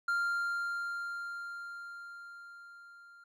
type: tone with level ramp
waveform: triangle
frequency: 1394 Hz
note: F6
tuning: 4 cents flat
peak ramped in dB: -26 to -52 dBFS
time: 0.08-3.24 s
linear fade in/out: 5 ms
effects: none